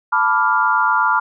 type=chord; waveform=sine; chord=B half-diminished seventh; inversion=third; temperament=equal; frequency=880 / 987.8 / 1174.7 / 1396.9 Hz; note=A5 / B5 / D6 / F6; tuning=0 / 0 / 0 / 0 cents; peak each=-20 / -18 / -20 / -17 dBFS; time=0.12-1.2 s; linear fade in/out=10 ms; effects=none